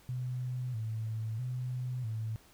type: tone with vibrato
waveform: sine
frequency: 118.1 Hz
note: A#2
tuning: 23 cents sharp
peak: -33 dBFS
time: 0.09-2.36 s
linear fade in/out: 0 ms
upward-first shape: square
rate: 0.77 Hz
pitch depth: 110 cents each way
effects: pink hiss -61 dBFS RMS until 2.53 s